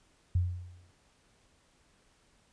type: tone with exponential decay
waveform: sine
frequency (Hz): 89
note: F2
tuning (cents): +33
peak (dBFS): -22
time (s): 0.35-0.91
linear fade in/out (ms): 5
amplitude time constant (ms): 120
effects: pink hiss -67 dBFS RMS until 2.52 s + resampled to 22050 Hz